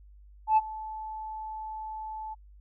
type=tone with ADSR envelope; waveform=sine; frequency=870 Hz; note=A5; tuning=20 cents flat; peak=-15 dBFS; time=0.47-2.35 s; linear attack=100 ms; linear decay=33 ms; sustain=-20 dB; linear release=21 ms; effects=tanh soft clip ceiling -15 dBFS + added 50 Hz sine -50 dBFS peak until 2.6 s